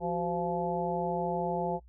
harmonic tone with a mistuned harmonic, 172.6 Hz, F3, 20 cents flat, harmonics 1 / 2 / 3 / 4 / 5, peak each -35 / -35 / -35 / -35 / -35 dBFS, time 0-1.8 s, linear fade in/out 50 ms, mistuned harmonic 2, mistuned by +130 cents, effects noise-tail reverb RT60 0.1 s tail -23 dB re dry + added 60 Hz sine -52 dBFS peak until 1.88 s

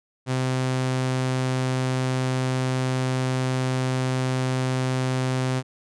sawtooth tone, 129.3 Hz, C3, 20 cents flat, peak -18 dBFS, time 0.26-5.63 s, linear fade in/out 50 ms, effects resampled to 22050 Hz

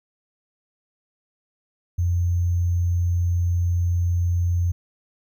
sine tone with sample-and-hold, 87.31 Hz, F2, in tune, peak -18 dBFS, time 1.98-4.72 s, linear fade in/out 10 ms, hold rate 6300 Hz, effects none

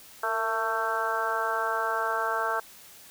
harmonic tone with a mistuned harmonic, 222.9 Hz, A3, 23 cents sharp, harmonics 2 / 3 / 4 / 5 / 6 / 7, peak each -35 / -33 / -32 / -33 / -31 / -32 dBFS, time 0.23-2.6 s, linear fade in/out 5 ms, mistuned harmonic 2, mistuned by +37 cents, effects white hiss -50 dBFS RMS until 3.1 s

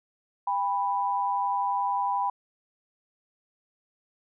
sine tone pair together, 800.7 / 988 Hz, G5 / B5, +37 / 0 cents, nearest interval major third, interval 363 cents, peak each -28 / -26 dBFS, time 0.47-2.3 s, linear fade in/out 5 ms, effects none

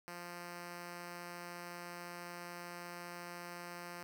5% pulse tone, 174.61 Hz, F3, in tune, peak -34 dBFS, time 0.08-4.03 s, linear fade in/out 0 ms, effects none

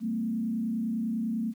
sine tone with frequency modulation, 225.1 Hz, A3, 40 cents sharp, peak -27 dBFS, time 0-1.54 s, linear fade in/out 50 ms, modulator 30 Hz, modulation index 0.77, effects 10-bit

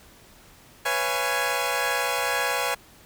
15% pulse chord, C# dominant seventh, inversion third, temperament equal with one note detuned, 493.9 / 554.4 / 682.5 / 830.6 Hz, B4 / C#5 / E#5 / G#5, 0 / 0 / -40 / 0 cents, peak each -23 / -23 / -25 / -21 dBFS, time 0.85-2.75 s, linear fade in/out 10 ms, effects pink hiss -52 dBFS RMS until 3.05 s

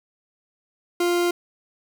40% pulse tone, 349.5 Hz, F4, 1 cent sharp, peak -18 dBFS, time 1-1.31 s, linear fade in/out 5 ms, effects none

